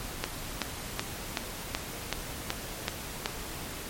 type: click train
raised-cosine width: 0.2 ms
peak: -10 dBFS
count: 9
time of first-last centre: 0.24-3.259 s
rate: 2.65 Hz
effects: pink hiss -39 dBFS RMS until 3.89 s + MP3 64 kbps